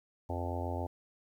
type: harmonic tone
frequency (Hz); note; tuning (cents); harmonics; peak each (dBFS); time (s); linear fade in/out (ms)
87.31; F2; 0; 1 / 3 / 4 / 5 / 6 / 7 / 8 / 9 / 10; -36 / -42 / -44 / -46 / -45 / -43 / -46 / -44 / -44; 0.29-0.87; 10
effects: 11-bit